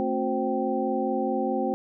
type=tone cluster; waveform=sine; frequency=222.8 / 267.6 / 362.9 / 525 / 778 Hz; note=A3 / C4 / F#4 / C5 / G5; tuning=+22 / +39 / -34 / +6 / -13 cents; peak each=-30 dBFS; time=0-1.74 s; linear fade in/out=0 ms; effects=none